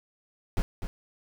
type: noise with echo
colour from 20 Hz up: brown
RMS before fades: -24 dBFS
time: 0.57-0.62 s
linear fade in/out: 0 ms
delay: 250 ms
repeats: 1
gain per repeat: -8 dB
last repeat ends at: 0.87 s
effects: none